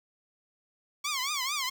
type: tone with vibrato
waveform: 10% pulse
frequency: 1108.7 Hz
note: C#6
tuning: in tune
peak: -21 dBFS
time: 1.04-1.7 s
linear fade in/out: 10 ms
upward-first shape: triangle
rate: 4.5 Hz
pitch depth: 200 cents each way
effects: 9-bit